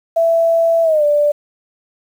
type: tone with pitch glide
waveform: sine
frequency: 664 to 588.1 Hz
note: E5 to D5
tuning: +12 to +2 cents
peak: -10 dBFS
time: 0.16-1.32 s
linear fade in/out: 10 ms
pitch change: -210 cents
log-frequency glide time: 0.83-1.04 s
effects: 7-bit